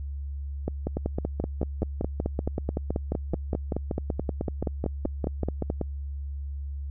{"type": "two click trains", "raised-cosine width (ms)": 2, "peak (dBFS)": [-14, -14], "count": [23, 28], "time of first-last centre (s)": [[0.97, 5.701], [0.68, 5.813]], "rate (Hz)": [4.65, 5.26], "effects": ["added 70 Hz sine -31 dBFS peak until 6.9 s"]}